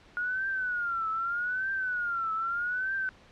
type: tone with vibrato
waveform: sine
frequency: 1435 Hz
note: F6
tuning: 47 cents sharp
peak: -28 dBFS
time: 0.17-3.09 s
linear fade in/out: 0 ms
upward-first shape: triangle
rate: 0.81 Hz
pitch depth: 170 cents each way
effects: pink hiss -56 dBFS RMS until 3.31 s + low-pass 4000 Hz 12 dB/octave